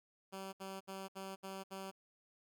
10% pulse tone bursts, 192.5 Hz, G3, 31 cents flat, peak -36 dBFS, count 6, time 0.32-1.915 s, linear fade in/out 20 ms, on 210 ms, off 67 ms, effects none

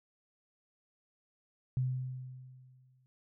sine tone with exponential decay, 128.4 Hz, C3, 32 cents flat, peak -27 dBFS, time 1.77-3.06 s, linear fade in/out 0 ms, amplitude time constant 280 ms, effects none

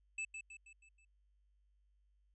square tone with echo, 2625 Hz, E7, 8 cents flat, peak -39 dBFS, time 0.18-0.25 s, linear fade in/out 5 ms, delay 160 ms, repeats 5, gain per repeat -6 dB, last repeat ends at 1.05 s, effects added 50 Hz sine -70 dBFS peak until 2.34 s + resampled to 22050 Hz

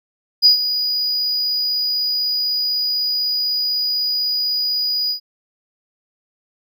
triangle tone with ADSR envelope, 4918 Hz, D#8, 21 cents flat, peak -3 dBFS, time 0.42-5.2 s, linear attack 36 ms, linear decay 110 ms, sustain -13 dB, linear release 96 ms, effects tanh soft clip ceiling -4 dBFS

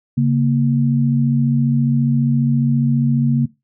sine tone pair together, 138.59 / 233.3 Hz, C#3 / A#3, 0 / +2 cents, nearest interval major sixth, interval 902 cents, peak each -14 / -16 dBFS, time 0.17-3.46 s, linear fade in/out 10 ms, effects noise-tail reverb RT60 0.2 s tail -18 dB re dry

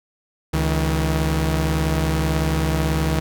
sawtooth tone pair together, 70.6 / 159.46 Hz, C#2 / D#3, +32 / +43 cents, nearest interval octave + major second, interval 1411 cents, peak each -17 dBFS, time 0.53-3.2 s, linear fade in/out 10 ms, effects none

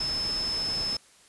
sine tone in noise, 5230 Hz, E8, 15 cents flat, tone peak -27 dBFS, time 0-0.97 s, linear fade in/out 5 ms, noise pink, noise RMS -38 dBFS, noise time 0-0.97 s, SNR +8 dB, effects white hiss -57 dBFS RMS until 1.28 s + resampled to 24000 Hz

